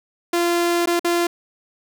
sawtooth tone with dropouts, 344.8 Hz, F4, 22 cents flat, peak -13 dBFS, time 0.33-1.27 s, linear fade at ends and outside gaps 5 ms, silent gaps 0.859-0.872 / 0.995-1.045 s, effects none

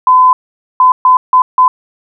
sine tone bursts at uneven times, 1015 Hz, B5, 47 cents sharp, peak -3 dBFS, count 5, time 0.07-0.33 / 0.8-0.92 / 1.05-1.17 / 1.33-1.42 / 1.58-1.68 s, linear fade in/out 2 ms, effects none

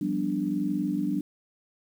sine chord, G dominant seventh, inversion third, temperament equal, 174.61 / 196 / 246.9 / 293.7 Hz, F3 / G3 / B3 / D4, 0 / 0 / 0 / 0 cents, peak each -34 / -30 / -33 / -28 dBFS, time 0.01-1.21 s, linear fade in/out 5 ms, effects 9-bit

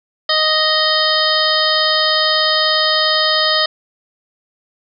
harmonic tone, 622.3 Hz, D#5, in tune, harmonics 1 / 2 / 3 / 5 / 6 / 7 / 8, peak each -20 / -20 / -20 / -20 / -20 / -20 / -20 dBFS, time 0.29-3.66 s, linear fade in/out 5 ms, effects none

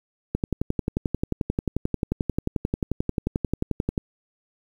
click train, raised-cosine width 3 ms, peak -10 dBFS, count 42, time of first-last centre 0.35-3.978 s, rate 11.3 Hz, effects 8-bit

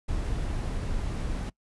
brown noise, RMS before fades -30 dBFS, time 0.08-1.5 s, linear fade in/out 10 ms, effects noise-tail reverb RT60 0.1 s tail -23 dB re dry + resampled to 24000 Hz

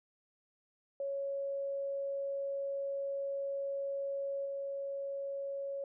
sine tone with level steps, 554.4 Hz, C#5, in tune, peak -34 / -36 dBFS, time 1-5.84 s, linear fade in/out 2 ms, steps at 4.45 s, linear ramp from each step 10 ms, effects none

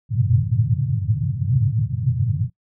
pink band-pass noise, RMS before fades -20 dBFS, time 0.09-2.5 s, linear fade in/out 50 ms, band 100 to 140 Hz, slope 48 dB/octave, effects noise-tail reverb RT60 0.1 s tail -21 dB re dry

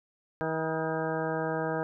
harmonic tone with a mistuned harmonic, 160 Hz, D#3, 49 cents sharp, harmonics 1 / 2 / 3 / 4 / 5 / 6 / 8 / 9 / 10, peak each -36 / -36 / -33 / -35 / -38 / -39 / -41 / -45 / -39 dBFS, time 0.41-1.83 s, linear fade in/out 0 ms, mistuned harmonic 8, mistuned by -33 cents, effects none

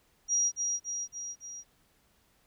sine tone with echo, 5730 Hz, F8, 44 cents sharp, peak -24 dBFS, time 0.28-0.52 s, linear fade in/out 50 ms, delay 280 ms, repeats 4, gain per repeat -4 dB, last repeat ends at 1.64 s, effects pink hiss -68 dBFS RMS until 2.46 s

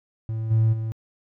triangle tone with level steps, 111.3 Hz, A2, 20 cents sharp, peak -23 / -13 / -23 dBFS, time 0.29-0.92 s, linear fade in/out 0 ms, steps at 0.5 / 0.72 s, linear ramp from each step 20 ms, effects tanh soft clip ceiling -11 dBFS

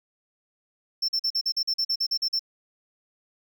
triangle tone bursts, 5370 Hz, E8, 31 cents sharp, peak -21 dBFS, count 13, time 1.02-2.394 s, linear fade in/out 10 ms, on 66 ms, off 43 ms, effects none

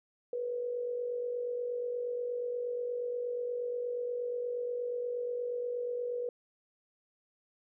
sine tone with amplitude modulation, 486.6 Hz, B4, 26 cents flat, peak -30 dBFS, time 0.33-6.29 s, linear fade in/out 2 ms, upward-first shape sine, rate 48.4 Hz, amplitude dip 50%, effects none

